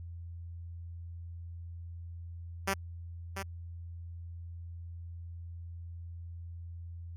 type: tone with echo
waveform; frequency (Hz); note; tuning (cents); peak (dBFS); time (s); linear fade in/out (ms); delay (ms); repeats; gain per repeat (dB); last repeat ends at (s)
5% pulse; 194.9; G3; -10; -17; 2.67-2.74; 10; 690; 1; -8; 3.43
effects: added 85 Hz sine -41 dBFS peak until 7.16 s + AAC 64 kbps